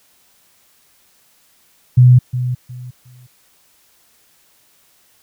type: tone with echo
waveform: sine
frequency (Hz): 125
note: B2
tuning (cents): +21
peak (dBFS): -4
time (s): 1.97-2.19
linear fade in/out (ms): 10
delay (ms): 360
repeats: 3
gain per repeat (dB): -12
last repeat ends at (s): 3.27
effects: white hiss -55 dBFS RMS until 5.22 s